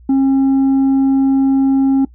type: tone with tanh clipping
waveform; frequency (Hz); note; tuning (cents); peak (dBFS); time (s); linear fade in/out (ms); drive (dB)
sine; 270; C#4; -45; -10; 0.09-2.05; 5; 3
effects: noise-tail reverb RT60 0.1 s tail -20 dB re dry + added 60 Hz sine -39 dBFS peak until 2.14 s

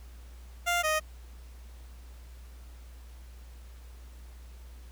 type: tone pair in turn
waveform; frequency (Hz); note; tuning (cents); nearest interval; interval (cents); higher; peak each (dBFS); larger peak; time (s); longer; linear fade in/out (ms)
15% pulse; 698 / 621.8; F5 / D#5; -1 / -1; major second; 200; first; -19; neither; 0.66-0.83 / 0.83-1; neither; 20
effects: added 60 Hz sine -45 dBFS peak until 4.91 s + pink hiss -59 dBFS RMS until 4.91 s

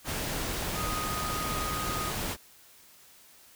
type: tone in noise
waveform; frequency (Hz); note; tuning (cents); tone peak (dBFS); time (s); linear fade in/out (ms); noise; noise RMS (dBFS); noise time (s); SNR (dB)
sine; 1244.5; D#6; 0; -34; 0.74-2.13; 50; pink; -33; 0.04-2.37; -4
effects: white hiss -56 dBFS RMS until 3.55 s

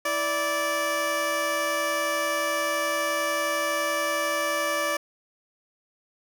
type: tone pair together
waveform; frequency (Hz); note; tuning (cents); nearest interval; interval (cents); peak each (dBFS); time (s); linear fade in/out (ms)
15% pulse; 327 / 582.6; E4 / D5; -14 / -14; minor seventh; 1000; -28 / -18; 0.05-4.97; 5
effects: none

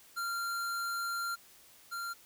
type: tone pair in turn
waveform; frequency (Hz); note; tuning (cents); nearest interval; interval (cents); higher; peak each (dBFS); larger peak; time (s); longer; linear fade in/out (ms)
square; 1384 / 1384; F6 / F6; -16 / -16; unison; 0; neither; -34 / -37; first; 0.16-1.36 / 1.91-2.14; first; 20
effects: white hiss -59 dBFS RMS until 2.25 s

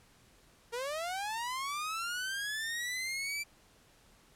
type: linear sweep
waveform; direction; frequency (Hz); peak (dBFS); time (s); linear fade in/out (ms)
sawtooth; up; 458.1 to 2349; -31; 0.72-3.44; 20
effects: pink hiss -63 dBFS RMS until 4.35 s + low-pass 12000 Hz 12 dB/octave

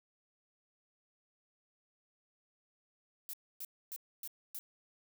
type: noise bursts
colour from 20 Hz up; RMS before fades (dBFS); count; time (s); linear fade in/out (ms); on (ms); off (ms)
violet; -43; 5; 3.29-4.59; 0; 44; 270
effects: none

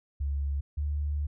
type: tone pair in turn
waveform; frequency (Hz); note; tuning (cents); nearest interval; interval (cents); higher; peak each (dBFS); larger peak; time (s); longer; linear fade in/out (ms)
sine; 70.4 / 73.27; C#2 / D2; +27 / -3; minor second; 70; second; -27; neither; 0.2-0.61 / 0.77-1.27; second; 10
effects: none

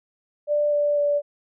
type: tone with pitch steps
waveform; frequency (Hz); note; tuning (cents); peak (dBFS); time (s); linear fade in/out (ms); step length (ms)
sine; 590 / 585.2 / 580.5; D5 / D5 / D5; +8 / -6 / -20; -18; 0.47-1.22; 50; 250
effects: none

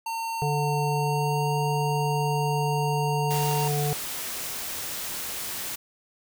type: tone with pitch glide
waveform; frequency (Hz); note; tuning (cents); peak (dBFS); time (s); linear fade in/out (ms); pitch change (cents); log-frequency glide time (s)
square; 910 to 925.9; A#5 to A#5; -42 to -12; -29; 0.06-3.68; 5; +30; 0.82-1.55
type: harmonic tone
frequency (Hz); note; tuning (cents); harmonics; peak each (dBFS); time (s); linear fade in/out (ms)
146.6; D3; -3; 1 / 3 / 5; -25 / -30 / -32; 0.42-3.93; 0
type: noise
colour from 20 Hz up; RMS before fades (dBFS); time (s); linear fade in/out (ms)
white; -33; 3.3-5.76; 10
effects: none

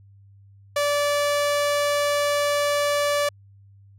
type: tone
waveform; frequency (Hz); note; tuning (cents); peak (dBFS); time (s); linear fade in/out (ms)
sawtooth; 580; D5; -22; -16; 0.76-3.29; 5
effects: added 99 Hz sine -48 dBFS peak until 3.98 s + low-pass 12000 Hz 12 dB/octave

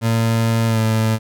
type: tone with pitch glide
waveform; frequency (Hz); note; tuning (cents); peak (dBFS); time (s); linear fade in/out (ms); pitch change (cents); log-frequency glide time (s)
30% pulse; 114 to 110.82; A#2 to A2; -38 to +13; -12; 0.01-1.19; 50; -49; 0.68-0.8
effects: none

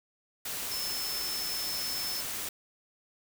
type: tone in noise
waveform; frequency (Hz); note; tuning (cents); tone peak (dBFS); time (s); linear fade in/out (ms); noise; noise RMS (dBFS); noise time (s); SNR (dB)
sine; 5274; E8; 0; -34; 0.71-2.21; 5; white; -36; 0.45-2.49; -1
effects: none

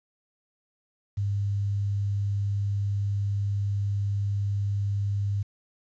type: tone with quantisation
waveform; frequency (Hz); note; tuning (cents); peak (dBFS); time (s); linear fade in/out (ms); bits
sine; 100.6; G2; +45; -24; 1.17-5.43; 10; 9
effects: resampled to 16000 Hz

